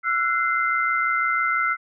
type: tone cluster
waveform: sine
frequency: 1339 / 1465 / 2075 Hz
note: E6 / F#6 / C7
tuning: +27 / -18 / -15 cents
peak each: -22 / -26 / -24 dBFS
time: 0.03-1.77 s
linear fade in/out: 50 ms
effects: none